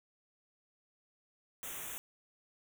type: band-stop noise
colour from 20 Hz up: white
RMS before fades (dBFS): -43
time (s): 1.63-1.98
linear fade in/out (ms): 0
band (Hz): 3600 to 5900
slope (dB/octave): 96
effects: none